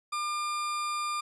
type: tone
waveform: 40% pulse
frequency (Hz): 1200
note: D6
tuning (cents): +37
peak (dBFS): -29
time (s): 0.12-1.21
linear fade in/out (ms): 10
effects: resampled to 24000 Hz